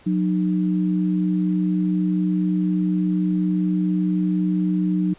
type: tone pair together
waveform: sine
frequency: 182 / 306.1 Hz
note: F#3 / D#4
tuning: -28 / -28 cents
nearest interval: major sixth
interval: 900 cents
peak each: -19 / -23 dBFS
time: 0.06-5.14 s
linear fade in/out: 10 ms
effects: pink hiss -51 dBFS RMS until 5.18 s + resampled to 8000 Hz